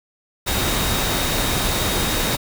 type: tone in noise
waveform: sine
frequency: 3741 Hz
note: A#7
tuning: 5 cents sharp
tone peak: -29 dBFS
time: 0.46-2.37 s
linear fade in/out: 20 ms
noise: pink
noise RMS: -21 dBFS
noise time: 0.46-2.37 s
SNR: -11 dB
effects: none